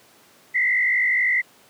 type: tone with frequency modulation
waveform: sine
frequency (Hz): 2014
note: B6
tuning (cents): +33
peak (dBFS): -17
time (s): 0.54-1.42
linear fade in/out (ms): 20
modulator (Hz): 52.1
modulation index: 1.6
effects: pink hiss -53 dBFS RMS until 1.69 s + high-pass 200 Hz 12 dB/octave